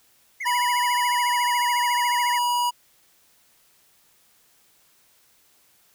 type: tone with vibrato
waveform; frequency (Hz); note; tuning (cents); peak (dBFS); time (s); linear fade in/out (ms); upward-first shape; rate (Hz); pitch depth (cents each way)
triangle; 1975.5; B6; 0; -26; 0.4-2.39; 10; triangle; 14; 210
type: tone with pitch glide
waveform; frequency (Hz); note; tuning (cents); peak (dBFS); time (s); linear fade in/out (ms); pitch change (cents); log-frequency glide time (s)
square; 976 to 968.7; B5 to B5; -21 to -34; -21; 0.45-2.71; 20; -13; 0.95-1.66
effects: white hiss -60 dBFS RMS until 5.94 s